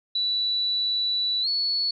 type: tone with pitch glide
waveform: sine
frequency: 3951 to 4409 Hz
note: B7 to C#8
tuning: 0 to -10 cents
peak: -22 dBFS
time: 0.15-1.91 s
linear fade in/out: 5 ms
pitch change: +190 cents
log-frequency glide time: 1.42-1.48 s
effects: none